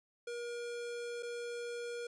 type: tone with dropouts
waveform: square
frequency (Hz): 476.3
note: A#4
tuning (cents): +37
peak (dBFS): -40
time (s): 0.27-2.07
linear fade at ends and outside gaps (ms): 5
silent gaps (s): 1.226-1.23
effects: resampled to 22050 Hz